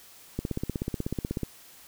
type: click train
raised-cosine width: 3 ms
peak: -16 dBFS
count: 18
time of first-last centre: 0.39-1.433 s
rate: 16.3 Hz
effects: white hiss -52 dBFS RMS until 1.87 s

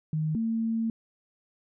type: tone pair in turn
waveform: sine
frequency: 155.56 / 225.9 Hz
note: D#3 / A3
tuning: 0 / +46 cents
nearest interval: tritone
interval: 646 cents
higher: second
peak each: -25 dBFS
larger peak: neither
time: 0.13-0.35 / 0.35-0.9 s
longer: second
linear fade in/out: 2 ms
effects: none

